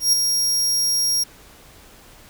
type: tone with ADSR envelope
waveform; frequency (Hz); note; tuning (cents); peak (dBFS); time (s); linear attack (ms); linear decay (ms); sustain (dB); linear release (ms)
sawtooth; 5600; F8; +4; -9; 0-1.24; 130; 4; -6; 12
effects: pink hiss -47 dBFS RMS until 2.29 s